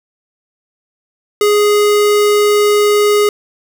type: tone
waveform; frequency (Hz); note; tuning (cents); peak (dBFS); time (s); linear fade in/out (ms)
square; 415.3; G#4; 0; -9; 1.41-3.29; 2
effects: none